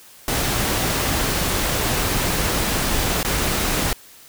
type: noise with dropouts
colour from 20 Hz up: pink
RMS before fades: -21 dBFS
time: 0.28-3.93 s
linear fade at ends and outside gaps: 1 ms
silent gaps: 3.23-3.248 s
effects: white hiss -46 dBFS RMS until 4.28 s